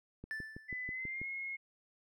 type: click train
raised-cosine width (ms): 3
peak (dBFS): -33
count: 7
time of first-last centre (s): 0.24-1.216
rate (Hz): 6.15
type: tone with exponential decay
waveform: triangle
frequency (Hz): 1760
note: A6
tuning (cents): 0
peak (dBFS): -34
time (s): 0.31-0.96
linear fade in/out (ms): 0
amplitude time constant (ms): 140
type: tone with pitch glide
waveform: sine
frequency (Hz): 2005 to 2161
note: B6 to C#7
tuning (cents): +26 to -45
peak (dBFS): -38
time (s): 0.68-1.57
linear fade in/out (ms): 20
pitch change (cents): +129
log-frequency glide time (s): 0.89-1.26
effects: none